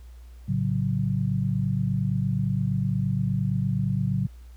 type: chord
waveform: sine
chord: F# minor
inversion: first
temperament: equal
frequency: 110 / 138.59 / 185 Hz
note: A2 / C#3 / F#3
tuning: 0 / 0 / 0 cents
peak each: -27 / -26 / -27 dBFS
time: 0.48-4.27 s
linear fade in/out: 10 ms
effects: added 60 Hz sine -42 dBFS peak until 4.56 s + pink hiss -61 dBFS RMS until 4.56 s